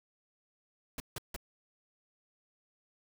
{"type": "noise bursts", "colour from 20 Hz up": "pink", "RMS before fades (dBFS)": -39, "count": 3, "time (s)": [0.98, 1.363], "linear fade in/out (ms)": 2, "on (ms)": 21, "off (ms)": 160, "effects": []}